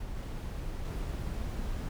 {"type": "noise with level steps", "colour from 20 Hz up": "brown", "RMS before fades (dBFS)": [-39, -37, -35], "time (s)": [0, 1.89], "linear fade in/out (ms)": 5, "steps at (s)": [0.16, 0.85], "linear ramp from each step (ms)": 5, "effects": []}